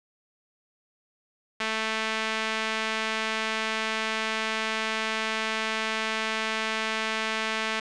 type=tone with band-pass filter; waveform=sawtooth; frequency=220 Hz; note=A3; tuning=in tune; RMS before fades=-29 dBFS; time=1.6-7.8 s; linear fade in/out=5 ms; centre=2300 Hz; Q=1.1; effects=resampled to 22050 Hz + 8-bit